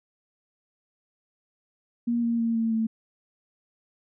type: tone with pitch steps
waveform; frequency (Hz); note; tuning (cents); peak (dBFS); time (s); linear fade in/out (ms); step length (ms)
sine; 236.4 / 233 / 229.7 / 226.4 / 223.1; A#3 / A#3 / A#3 / A3 / A3; +24 / -1 / -25 / +50 / +24; -22; 2.07-2.87; 10; 160
effects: none